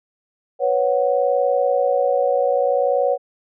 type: chord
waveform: sine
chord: B suspended second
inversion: none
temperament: equal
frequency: 493.9 / 554.4 / 740 Hz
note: B4 / C#5 / F#5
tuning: 0 / 0 / 0 cents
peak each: -20 / -18 / -22 dBFS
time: 0.59-3.18 s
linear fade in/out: 50 ms
effects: none